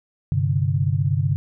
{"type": "chord", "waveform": "sine", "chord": "G suspended fourth", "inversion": "none", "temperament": "equal", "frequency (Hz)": [98, 130.81, 146.83], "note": ["G2", "C3", "D3"], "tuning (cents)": [0, 0, 0], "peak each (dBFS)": -22, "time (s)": [0.32, 1.36], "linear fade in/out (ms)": 0, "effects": []}